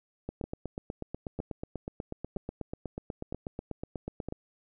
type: two click trains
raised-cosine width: 2 ms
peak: -22 / -22 dBFS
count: 34 / 5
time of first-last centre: 0.29-4.324 / 0.44-4.286 s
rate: 8.18 / 1.04 Hz
effects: none